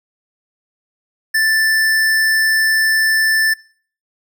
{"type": "tone", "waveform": "square", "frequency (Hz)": 1764, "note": "A6", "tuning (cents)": 4, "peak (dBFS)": -13, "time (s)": [1.34, 3.54], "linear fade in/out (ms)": 10, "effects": ["noise-tail reverb RT60 0.5 s tail -23 dB re dry"]}